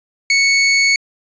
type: tone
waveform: sawtooth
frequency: 2215 Hz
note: C#7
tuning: 2 cents flat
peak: -7 dBFS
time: 0.3-0.96 s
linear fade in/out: 2 ms
effects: resampled to 16000 Hz